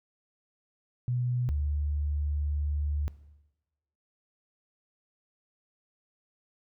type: tone pair in turn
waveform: sine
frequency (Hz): 123.47 / 73.42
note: B2 / D2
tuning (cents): 0 / 0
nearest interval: major sixth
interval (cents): 900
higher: first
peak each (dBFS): -26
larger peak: neither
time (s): 1.08-1.49 / 1.49-3.08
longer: second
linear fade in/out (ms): 0
effects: noise-tail reverb RT60 1.0 s tail -18 dB re dry